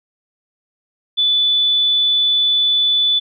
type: tone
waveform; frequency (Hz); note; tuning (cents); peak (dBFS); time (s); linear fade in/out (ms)
sine; 3480; A7; -20; -12; 1.17-3.2; 20
effects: none